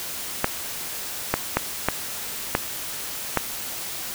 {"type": "clicks", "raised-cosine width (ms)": 0.5, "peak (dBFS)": -3, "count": 6, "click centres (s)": [0.444, 1.34, 1.57, 1.886, 2.551, 3.373], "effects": ["white hiss -32 dBFS RMS until 4.14 s"]}